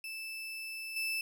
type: tone with level steps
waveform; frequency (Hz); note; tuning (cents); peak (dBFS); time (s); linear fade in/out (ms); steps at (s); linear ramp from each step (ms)
35% pulse; 2637; E7; 0; -38 / -31; 0.04-1.21; 2; 0.96; 5
effects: none